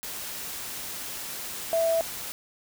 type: tone in noise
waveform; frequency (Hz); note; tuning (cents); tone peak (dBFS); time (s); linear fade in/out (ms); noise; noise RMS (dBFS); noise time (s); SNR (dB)
sine; 659.3; E5; 0; -21; 1.73-2.01; 0; white; -36; 0.03-2.32; +12
effects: none